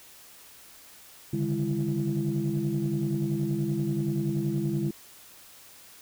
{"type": "tone cluster", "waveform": "sine", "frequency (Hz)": [139.9, 150.4, 202.7, 335.6], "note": ["C#3", "D3", "G#3", "E4"], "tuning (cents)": [16, 42, -42, 31], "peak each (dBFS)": -30, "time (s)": [1.33, 4.91], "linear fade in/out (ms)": 5, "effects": ["tanh soft clip ceiling -18 dBFS", "white hiss -51 dBFS RMS until 6.01 s"]}